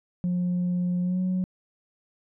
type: tone with pitch glide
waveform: sine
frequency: 178.3 to 184.37 Hz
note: F3 to F#3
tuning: +36 to -6 cents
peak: -21 dBFS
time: 0.24-1.44 s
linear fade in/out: 0 ms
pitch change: +58 cents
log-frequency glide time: 1.01-1.2 s
effects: tanh soft clip ceiling -21 dBFS